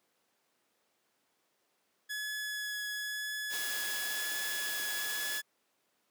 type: tone with vibrato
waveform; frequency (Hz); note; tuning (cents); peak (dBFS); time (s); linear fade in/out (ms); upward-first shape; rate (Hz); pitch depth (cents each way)
sawtooth; 1695; G#6; +35; -32; 2.09-5.42; 20; triangle; 0.99; 11
type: noise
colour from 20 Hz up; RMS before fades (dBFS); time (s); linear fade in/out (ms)
white; -39; 3.49-5.42; 50
effects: pink hiss -75 dBFS RMS until 6.1 s + high-pass 300 Hz 12 dB/octave